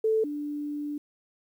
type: tone pair in turn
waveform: sine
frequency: 440 / 293.7 Hz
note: A4 / D4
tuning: 0 / 0 cents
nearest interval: perfect fifth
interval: 700 cents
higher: first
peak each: -21 / -30 dBFS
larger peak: first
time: 0.04-0.24 / 0.24-0.98 s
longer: second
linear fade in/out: 5 ms
effects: 10-bit